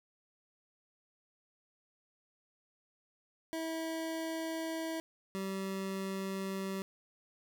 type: tone pair in turn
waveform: 25% pulse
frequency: 324.3 / 192.83 Hz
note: E4 / G3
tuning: -28 / -28 cents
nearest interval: major sixth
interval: 900 cents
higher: first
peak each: -32 / -32 dBFS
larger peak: neither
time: 3.53-5 / 5.35-6.82 s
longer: neither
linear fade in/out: 0 ms
effects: none